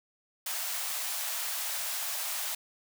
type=high-pass noise; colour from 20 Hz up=white; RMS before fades=-34 dBFS; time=0.46-2.55 s; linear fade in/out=5 ms; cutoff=600 Hz; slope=48 dB/octave; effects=none